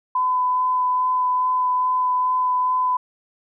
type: tone with vibrato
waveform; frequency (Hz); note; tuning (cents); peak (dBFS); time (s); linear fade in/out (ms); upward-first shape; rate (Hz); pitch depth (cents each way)
sine; 1007; B5; +33; -17; 0.15-2.97; 5; sine; 2.4; 9
effects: none